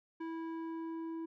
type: tone with low-pass filter sweep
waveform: square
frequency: 327.5 Hz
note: E4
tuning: 11 cents flat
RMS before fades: -41 dBFS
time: 0.2-1.26 s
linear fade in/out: 10 ms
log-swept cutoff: 1600 to 690 Hz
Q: 0.94
effects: none